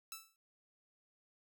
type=tone with exponential decay; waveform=5% pulse; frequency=1318.5 Hz; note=E6; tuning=in tune; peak=-30 dBFS; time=0.12-0.36 s; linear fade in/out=1 ms; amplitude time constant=52 ms; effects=none